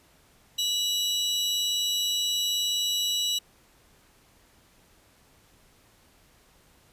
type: tone pair together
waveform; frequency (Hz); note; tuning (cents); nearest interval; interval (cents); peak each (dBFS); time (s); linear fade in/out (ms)
35% pulse; 2935 / 3914; F#7 / B7; -15 / -16; perfect fourth; 499; -26 / -25; 0.58-3.39; 10
effects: pink hiss -60 dBFS RMS until 6.92 s + resampled to 32000 Hz